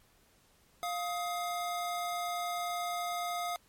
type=tone pair together; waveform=square; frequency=702.7 / 1259 Hz; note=F5 / D#6; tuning=+10 / +20 cents; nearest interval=minor seventh; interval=1010 cents; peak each=-35 / -39 dBFS; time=0.83-3.56 s; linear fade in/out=0 ms; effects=pink hiss -66 dBFS RMS until 3.68 s + MP3 64 kbps